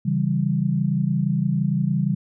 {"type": "chord", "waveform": "sine", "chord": "C# diminished", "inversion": "none", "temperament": "equal", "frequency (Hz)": [138.59, 164.81, 196], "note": ["C#3", "E3", "G3"], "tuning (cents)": [0, 0, 0], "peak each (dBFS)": -23, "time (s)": [0.05, 2.15], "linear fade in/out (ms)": 10, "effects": []}